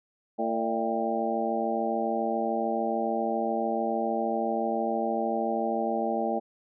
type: harmonic tone with a mistuned harmonic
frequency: 113.1 Hz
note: A2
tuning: 48 cents sharp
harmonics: 2 / 3 / 4 / 5 / 6 / 7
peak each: -32 / -34 / -34 / -32 / -33 / -31 dBFS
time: 0.38-6.4 s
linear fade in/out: 20 ms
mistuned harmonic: 5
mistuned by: +78 cents
effects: none